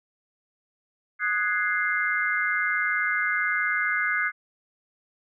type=chord; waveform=sine; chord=Ab dominant seventh; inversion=second; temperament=equal; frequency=1244.5 / 1480 / 1661.2 / 2093 Hz; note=Eb6 / Gb6 / Ab6 / C7; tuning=0 / 0 / 0 / 0 cents; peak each=-31 / -27 / -28 / -27 dBFS; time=1.19-4.32 s; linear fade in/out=50 ms; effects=none